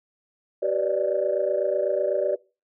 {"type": "tone cluster", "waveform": "sine", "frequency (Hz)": [383.7, 491.9, 576, 604], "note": ["G4", "B4", "D5", "D5"], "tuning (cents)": [-37, -7, -34, 48], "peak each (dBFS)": [-27, -28, -24, -27], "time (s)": [0.62, 2.36], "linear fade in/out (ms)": 10, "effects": ["noise-tail reverb RT60 0.3 s tail -21 dB re dry", "tanh soft clip ceiling -12 dBFS"]}